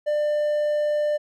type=tone; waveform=triangle; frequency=596 Hz; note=D5; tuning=25 cents sharp; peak=-18 dBFS; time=0.06-1.18 s; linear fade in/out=20 ms; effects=none